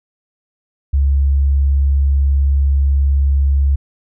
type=tone; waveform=sine; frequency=69.3 Hz; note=C#2; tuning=in tune; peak=-10 dBFS; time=0.93-3.76 s; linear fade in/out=10 ms; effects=none